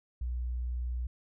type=tone; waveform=sine; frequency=61 Hz; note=B1; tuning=21 cents flat; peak=-31 dBFS; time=0.21-1.07 s; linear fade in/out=5 ms; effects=none